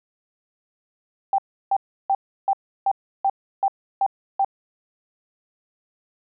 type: tone bursts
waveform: sine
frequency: 784 Hz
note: G5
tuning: in tune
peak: -16 dBFS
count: 9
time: 1.33-4.447 s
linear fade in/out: 2 ms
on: 53 ms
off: 330 ms
effects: none